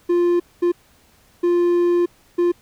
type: tone bursts at uneven times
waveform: triangle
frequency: 349.2 Hz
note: F4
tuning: in tune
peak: -12 dBFS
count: 4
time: 0.09-0.4 / 0.62-0.72 / 1.43-2.06 / 2.38-2.52 s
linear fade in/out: 10 ms
effects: pink hiss -55 dBFS RMS until 2.61 s